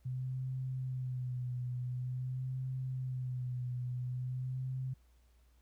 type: tone with vibrato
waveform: sine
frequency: 127.1 Hz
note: C3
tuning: 50 cents flat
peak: -35 dBFS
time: 0.05-4.94 s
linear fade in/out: 10 ms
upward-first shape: sine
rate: 0.47 Hz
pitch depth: 41 cents each way
effects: added 60 Hz sine -63 dBFS peak until 5.61 s + pink hiss -75 dBFS RMS until 5.61 s